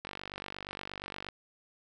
click train, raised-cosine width 0.3 ms, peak -23 dBFS, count 61, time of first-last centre 0.05-1.287 s, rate 48.5 Hz, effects none

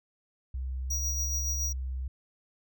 sine tone, 64.6 Hz, C2, 21 cents flat, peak -31 dBFS, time 0.54-2.08 s, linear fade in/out 5 ms
square tone with tremolo, 5760 Hz, F#8, 47 cents flat, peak -29 dBFS, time 0.9-1.73 s, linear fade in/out 10 ms, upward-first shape sine, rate 7.1 Hz, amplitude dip 40%
effects none

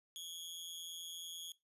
sawtooth tone with amplitude modulation, 3322 Hz, G#7, in tune, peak -38 dBFS, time 0.16-1.52 s, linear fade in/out 0 ms, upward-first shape sine, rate 169 Hz, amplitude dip 85%, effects noise-tail reverb RT60 0.2 s tail -19 dB re dry + resampled to 32000 Hz

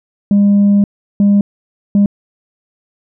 sine tone bursts at uneven times, 202.2 Hz, G#3, 46 cents flat, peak -4 dBFS, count 3, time 0.31-0.84 / 1.2-1.41 / 1.95-2.06 s, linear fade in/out 2 ms, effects tanh soft clip ceiling -5 dBFS

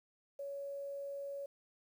sine tone with quantisation, 560 Hz, C#5, 18 cents sharp, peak -40 dBFS, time 0.39-1.46 s, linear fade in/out 5 ms, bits 11, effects none

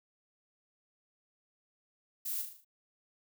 violet noise with echo, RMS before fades -37 dBFS, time 2.25-2.42 s, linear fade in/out 10 ms, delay 38 ms, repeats 6, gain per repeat -5 dB, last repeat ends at 2.648 s, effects none

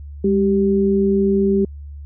sine tone pair together, 202.1 / 390 Hz, G#3 / G4, -47 / -9 cents, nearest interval major seventh, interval 1138 cents, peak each -16 dBFS, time 0.24-1.65 s, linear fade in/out 5 ms, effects added 72 Hz sine -31 dBFS peak until 2.05 s

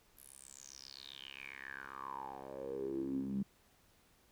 10% pulse tone with band-pass filter sweep, 67.5 Hz, C#2, 45 cents flat, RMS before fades -44 dBFS, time 0.17-3.43 s, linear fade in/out 5 ms, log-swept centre 12000 to 190 Hz, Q 8.3, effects pink hiss -69 dBFS RMS until 4.31 s

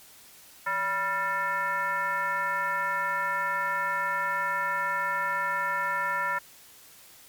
sine tone with frequency modulation, 1377 Hz, F6, 25 cents flat, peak -25 dBFS, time 0.66-6.39 s, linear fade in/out 10 ms, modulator 402 Hz, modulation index 1.4, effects white hiss -52 dBFS RMS until 7.28 s + MP3 96 kbps

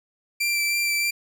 sawtooth tone with vibrato, 2349 Hz, D7, in tune, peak -18 dBFS, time 0.4-1.11 s, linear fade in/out 10 ms, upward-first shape sine, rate 3.2 Hz, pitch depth 14 cents each way, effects none

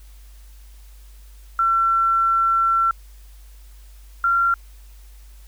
sine tone pair in turn, 1350 / 1375.2 Hz, E6 / F6, +41 / -27 cents, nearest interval unison, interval 32 cents, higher second, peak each -15 dBFS, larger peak neither, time 1.59-2.91 / 4.24-4.54 s, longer first, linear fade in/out 2 ms, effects added 50 Hz sine -41 dBFS peak until 5.47 s + white hiss -55 dBFS RMS until 5.47 s

